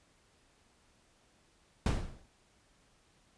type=noise with exponential decay; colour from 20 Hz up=brown; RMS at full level=-23 dBFS; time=1.86-2.26 s; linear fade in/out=2 ms; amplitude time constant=85 ms; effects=pink hiss -68 dBFS RMS until 3.37 s + resampled to 22050 Hz